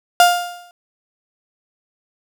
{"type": "tone with exponential decay", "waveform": "35% pulse", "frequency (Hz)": 704, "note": "F5", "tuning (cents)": 14, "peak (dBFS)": -4, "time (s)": [0.2, 0.71], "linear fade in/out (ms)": 1, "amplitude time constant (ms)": 110, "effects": []}